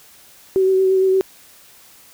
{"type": "tone with vibrato", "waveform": "sine", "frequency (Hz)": 379.5, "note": "F#4", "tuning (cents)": 44, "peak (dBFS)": -12, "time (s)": [0.56, 1.21], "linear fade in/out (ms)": 0, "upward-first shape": "sine", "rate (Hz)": 8.7, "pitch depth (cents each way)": 17, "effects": ["white hiss -47 dBFS RMS until 2.13 s"]}